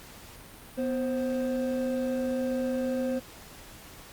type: tone pair together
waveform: triangle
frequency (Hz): 248.7 / 525.7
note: B3 / C5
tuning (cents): +12 / +8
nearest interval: octave + minor second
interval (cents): 1296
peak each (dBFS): -27 / -28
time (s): 0.77-3.2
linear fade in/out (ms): 20
effects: pink hiss -48 dBFS RMS until 4.12 s + Opus 48 kbps